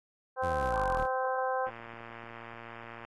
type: harmonic tone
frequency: 259.3 Hz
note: C4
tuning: 15 cents flat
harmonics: 2 / 3 / 4 / 5 / 6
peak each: -32 / -33 / -35 / -42 / -39 dBFS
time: 0.36-1.71 s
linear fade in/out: 50 ms
type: exponential sweep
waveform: sawtooth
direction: down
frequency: 92.7 to 34.65 Hz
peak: -32 dBFS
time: 0.42-1.06 s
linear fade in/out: 20 ms
type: click train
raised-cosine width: 0.5 ms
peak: -30 dBFS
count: 161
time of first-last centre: 1.67-3.049 s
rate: 116 Hz
effects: AAC 32 kbps